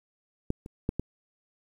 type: clicks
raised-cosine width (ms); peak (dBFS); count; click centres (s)
3; -14 / -28 / -13 / -16; 4; 0.504 / 0.661 / 0.891 / 0.996
effects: 9-bit